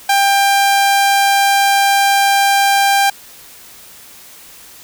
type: tone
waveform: sawtooth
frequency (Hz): 794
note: G5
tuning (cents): +22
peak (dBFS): -6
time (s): 0.09-3.1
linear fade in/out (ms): 5
effects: white hiss -39 dBFS RMS until 4.83 s